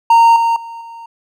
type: tone with level steps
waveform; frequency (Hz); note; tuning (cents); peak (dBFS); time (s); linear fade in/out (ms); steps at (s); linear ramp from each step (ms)
triangle; 923; A#5; -17; -3 / -9 / -25 / -28; 0.1-1.06; 5; 0.36 / 0.56 / 0.81; 2
effects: none